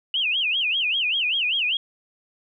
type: tone with vibrato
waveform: sine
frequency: 2830 Hz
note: F7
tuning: 22 cents sharp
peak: -20 dBFS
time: 0.14-1.77 s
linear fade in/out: 2 ms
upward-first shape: sine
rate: 5.1 Hz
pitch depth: 260 cents each way
effects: none